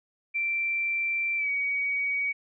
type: tone with pitch glide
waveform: sine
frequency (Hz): 2349 to 2257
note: D7 to C#7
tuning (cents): 0 to +31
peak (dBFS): -25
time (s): 0.34-2.33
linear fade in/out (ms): 20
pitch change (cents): -69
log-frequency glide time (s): 1.37-1.49
effects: none